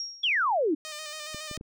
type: tone with exponential decay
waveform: sine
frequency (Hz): 5588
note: F8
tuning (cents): 0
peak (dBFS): -29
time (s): 0-0.44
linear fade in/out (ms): 1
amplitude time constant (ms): 94
type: exponential sweep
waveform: sine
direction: down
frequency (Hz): 3520 to 281.8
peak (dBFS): -22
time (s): 0.23-0.75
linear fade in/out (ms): 10
type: tone with vibrato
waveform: 5% pulse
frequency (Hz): 611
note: D#5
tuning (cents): -32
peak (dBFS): -25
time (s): 0.85-1.57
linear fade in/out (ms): 0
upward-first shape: square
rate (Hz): 7.2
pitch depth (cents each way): 31
type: clicks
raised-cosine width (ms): 3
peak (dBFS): -28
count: 4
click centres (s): 1.346 / 1.513 / 1.576 / 1.611
effects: none